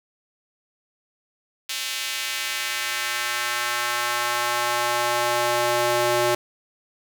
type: tone with high-pass filter sweep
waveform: square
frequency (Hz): 120.3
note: B2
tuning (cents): -45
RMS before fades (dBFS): -24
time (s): 1.69-6.35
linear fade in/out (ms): 5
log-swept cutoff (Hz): 3100 to 460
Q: 1.2
effects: none

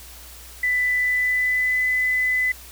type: tone with pitch glide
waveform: sine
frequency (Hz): 1991 to 2008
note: B6 to B6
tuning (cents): +14 to +28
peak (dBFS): -18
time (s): 0.63-2.52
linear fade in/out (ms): 5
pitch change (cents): +14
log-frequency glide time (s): 1.01-1.84
effects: added 60 Hz sine -44 dBFS peak until 2.71 s + white hiss -43 dBFS RMS until 2.71 s

